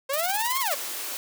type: linear two-way sweep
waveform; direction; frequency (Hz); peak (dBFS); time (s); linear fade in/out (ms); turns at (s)
sawtooth; up then down; 523.3 to 1102 to 523.3; -22; 0.09-0.75; 10; 0.6
type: noise with tremolo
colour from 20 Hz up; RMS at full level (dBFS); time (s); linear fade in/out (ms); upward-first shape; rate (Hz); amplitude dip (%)
blue; -27; 0.13-0.74; 5; sine; 19; 75
type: high-pass noise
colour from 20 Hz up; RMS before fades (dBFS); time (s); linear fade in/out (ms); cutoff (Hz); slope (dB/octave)
white; -33; 0.71-1.17; 0; 290; 24
effects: none